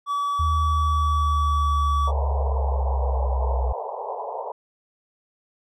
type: tone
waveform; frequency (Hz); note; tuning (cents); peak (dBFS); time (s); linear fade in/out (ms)
triangle; 1144; D6; -46; -20; 0.06-2.12; 50
type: linear sweep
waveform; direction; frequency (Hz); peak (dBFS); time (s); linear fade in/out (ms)
sine; down; 78.7 to 62.7; -20; 0.39-3.73; 10
type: band-pass noise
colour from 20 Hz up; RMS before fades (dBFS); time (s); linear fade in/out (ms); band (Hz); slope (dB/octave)
white; -31; 2.07-4.52; 5; 420 to 1000; 96
effects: none